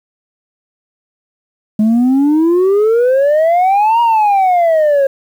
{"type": "exponential two-way sweep", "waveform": "sine", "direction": "up then down", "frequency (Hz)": [210, 952, 538], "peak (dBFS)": -5, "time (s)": [1.79, 5.07], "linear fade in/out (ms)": 5, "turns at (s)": 4.01, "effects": ["tanh soft clip ceiling -7 dBFS", "7-bit"]}